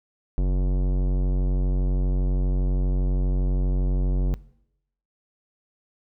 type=tone with tanh clipping; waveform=sine; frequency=46.25 Hz; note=F#1; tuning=in tune; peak=-21 dBFS; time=0.38-4.34 s; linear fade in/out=0 ms; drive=18 dB; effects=noise-tail reverb RT60 0.8 s tail -21 dB re dry